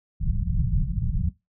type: low-pass noise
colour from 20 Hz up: pink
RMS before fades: -24 dBFS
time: 0.2-1.3 s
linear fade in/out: 10 ms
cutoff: 190 Hz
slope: 96 dB/octave
effects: noise-tail reverb RT60 0.2 s tail -19 dB re dry